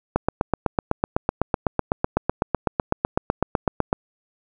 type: click train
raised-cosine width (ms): 1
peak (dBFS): -4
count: 31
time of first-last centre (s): 0.16-3.929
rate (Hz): 7.96
effects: none